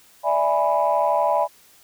sine chord, E dominant seventh, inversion third, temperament equal, 587.3 / 659.3 / 830.6 / 987.8 Hz, D5 / E5 / G#5 / B5, 0 / 0 / 0 / 0 cents, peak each -22 dBFS, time 0.23-1.48 s, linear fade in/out 50 ms, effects tanh soft clip ceiling -8 dBFS + white hiss -53 dBFS RMS until 1.83 s

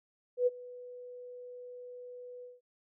sine tone with ADSR envelope, 493.9 Hz, B4, in tune, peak -22 dBFS, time 0.37-2.61 s, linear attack 97 ms, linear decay 27 ms, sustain -22 dB, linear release 180 ms, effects none

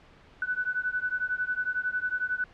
sine beating tone pair, 1487 / 1498 Hz, F#6 / F#6, +8 / +21 cents, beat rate 11 Hz, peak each -30 dBFS, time 0.42-2.44 s, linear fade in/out 2 ms, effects pink hiss -55 dBFS RMS until 2.53 s + low-pass 3000 Hz 12 dB/octave

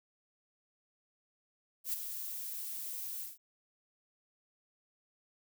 violet noise with ADSR envelope, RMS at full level -33 dBFS, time 1.84-3.38 s, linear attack 94 ms, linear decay 11 ms, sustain -8 dB, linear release 170 ms, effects none

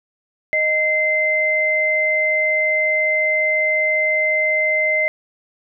sine tone pair together, 620.5 / 2074 Hz, D#5 / C7, -5 / -16 cents, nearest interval octave + major sixth, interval 2089 cents, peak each -21 / -16 dBFS, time 0.53-5.08 s, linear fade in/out 0 ms, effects none

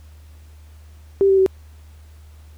sine tone with pitch steps, 392.5 / 386.4 / 380.4 Hz, G4 / G4 / F#4, +2 / -25 / +48 cents, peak -11 dBFS, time 1.21-1.462 s, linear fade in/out 0 ms, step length 84 ms, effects added 76 Hz sine -41 dBFS peak until 2.57 s + pink hiss -56 dBFS RMS until 2.57 s

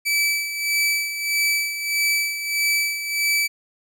sawtooth tone with tremolo, 2307 Hz, D7, 31 cents flat, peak -14 dBFS, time 0.05-3.48 s, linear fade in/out 20 ms, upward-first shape sine, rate 1.6 Hz, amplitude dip 65%, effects none

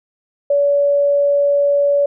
sine tone, 570 Hz, C#5, 48 cents sharp, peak -11 dBFS, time 0.5-2.06 s, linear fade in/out 5 ms, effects none

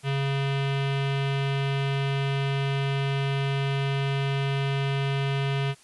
square tone with low-pass filter, 137.9 Hz, C#3, 9 cents flat, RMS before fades -26 dBFS, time 0.03-5.75 s, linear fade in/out 50 ms, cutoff 3000 Hz, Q 2.7, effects white hiss -55 dBFS RMS until 5.83 s + resampled to 24000 Hz

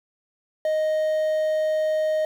triangle tone with quantisation, 622.3 Hz, D#5, in tune, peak -18 dBFS, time 0.65-2.25 s, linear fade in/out 2 ms, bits 8, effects none

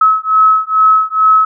sine beating tone pair, 1287 / 1289.3 Hz, E6 / E6, -42 / -39 cents, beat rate 2.3 Hz, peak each -10 dBFS, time 0.01-1.45 s, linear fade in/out 5 ms, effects none

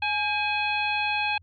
harmonic tone with a mistuned harmonic, 840 Hz, G#5, 19 cents sharp, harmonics 1 / 2 / 3 / 4 / 5, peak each -28 / -34 / -26 / -35 / -37 dBFS, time 0.02-1.38 s, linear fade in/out 5 ms, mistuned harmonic 2, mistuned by -74 cents, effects added 87 Hz sine -52 dBFS peak until 1.42 s

